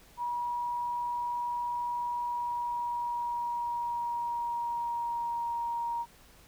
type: tone with pitch glide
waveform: sine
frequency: 962 to 940 Hz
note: B5 to A#5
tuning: -46 to +14 cents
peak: -30 dBFS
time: 0.17-6.06 s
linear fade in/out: 50 ms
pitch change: -40 cents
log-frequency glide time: 2.19-5.54 s
effects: added 50 Hz sine -65 dBFS peak until 6.47 s + pink hiss -58 dBFS RMS until 6.47 s